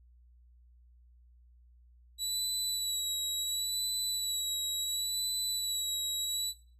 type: tone with vibrato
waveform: 25% pulse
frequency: 3926 Hz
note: B7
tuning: 11 cents flat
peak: -27 dBFS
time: 2.18-6.54 s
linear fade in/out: 50 ms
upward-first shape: sine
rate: 0.71 Hz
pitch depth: 29 cents each way
effects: noise-tail reverb RT60 0.4 s tail -18 dB re dry + added 60 Hz sine -57 dBFS peak until 6.79 s